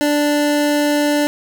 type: tone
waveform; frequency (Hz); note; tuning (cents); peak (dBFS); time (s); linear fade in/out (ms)
25% pulse; 293.7; D4; 0; -10; 0.01-1.27; 0
effects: none